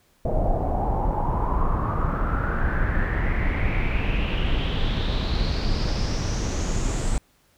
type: noise with low-pass filter sweep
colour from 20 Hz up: brown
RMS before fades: -23 dBFS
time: 0.25-7.18 s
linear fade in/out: 2 ms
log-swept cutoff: 640 to 8000 Hz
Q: 5.9
effects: pink hiss -62 dBFS RMS until 7.57 s